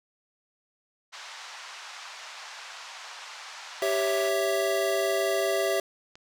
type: band-pass noise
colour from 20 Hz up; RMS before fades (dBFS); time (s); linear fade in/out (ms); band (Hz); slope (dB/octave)
pink; -43; 1.12-4.3; 20; 820 to 6600; 24
type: chord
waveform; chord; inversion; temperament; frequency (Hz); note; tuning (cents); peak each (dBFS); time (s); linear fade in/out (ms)
square; C# diminished; second; equal; 392 / 554.4 / 659.3; G4 / C#5 / E5; 0 / 0 / 0; -29 / -31 / -28; 3.82-5.8; 2
type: click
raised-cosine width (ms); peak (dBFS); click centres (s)
0.2; -31; 6.155
effects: none